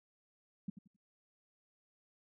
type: tone with echo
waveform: sine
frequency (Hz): 196.4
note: G3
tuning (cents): +4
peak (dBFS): -35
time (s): 0.68-0.7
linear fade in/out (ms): 5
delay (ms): 88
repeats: 3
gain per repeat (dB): -12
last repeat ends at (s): 0.964
effects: none